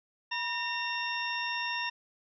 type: harmonic tone with a mistuned harmonic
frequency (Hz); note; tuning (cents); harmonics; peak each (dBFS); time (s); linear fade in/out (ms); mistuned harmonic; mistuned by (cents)
915; A#5; -32; 1 / 2 / 3 / 4 / 6; -36 / -36 / -36 / -40 / -41; 0.31-1.9; 10; 1; +96
effects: none